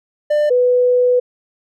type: tone pair in turn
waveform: triangle / sine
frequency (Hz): 596 / 495.6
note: D5 / B4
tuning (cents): +25 / +6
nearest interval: minor third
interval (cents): 319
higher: first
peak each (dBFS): -10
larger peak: neither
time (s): 0.3-0.5 / 0.5-1.2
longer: second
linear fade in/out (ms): 10
effects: none